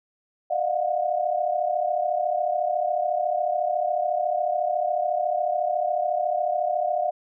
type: tone cluster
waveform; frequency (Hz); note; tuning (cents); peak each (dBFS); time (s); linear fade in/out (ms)
sine; 608 / 694 / 728; D#5 / F5 / F#5; -40 / -11 / -28; -26; 0.5-7.11; 10
effects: none